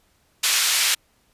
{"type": "band-pass noise", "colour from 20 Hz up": "pink", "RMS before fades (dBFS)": -20, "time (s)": [0.43, 0.95], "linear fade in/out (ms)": 10, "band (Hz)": [2300, 11000], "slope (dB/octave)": 12, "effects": ["pink hiss -63 dBFS RMS until 1.33 s", "resampled to 32000 Hz"]}